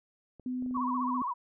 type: clicks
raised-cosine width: 2 ms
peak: -37 dBFS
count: 5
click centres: 0.397 / 0.624 / 0.662 / 0.71 / 0.772 s
type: tone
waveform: sine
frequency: 252.3 Hz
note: B3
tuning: 37 cents sharp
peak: -31 dBFS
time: 0.46-1.22 s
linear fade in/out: 2 ms
type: tone with vibrato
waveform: sine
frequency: 1046.5 Hz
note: C6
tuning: in tune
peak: -30 dBFS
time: 0.74-1.34 s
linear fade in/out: 20 ms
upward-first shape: sine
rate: 15 Hz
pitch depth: 150 cents each way
effects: none